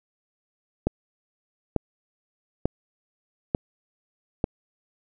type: click train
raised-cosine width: 2 ms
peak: -8 dBFS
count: 5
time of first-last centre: 0.87-4.441 s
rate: 1.12 Hz
effects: none